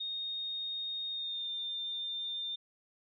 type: tone with pitch glide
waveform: sine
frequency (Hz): 3706 to 3603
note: A#7 to A7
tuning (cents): -11 to +40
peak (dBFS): -35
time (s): 0-2.56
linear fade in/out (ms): 10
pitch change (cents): -49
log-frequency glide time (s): 1.1-1.52
effects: none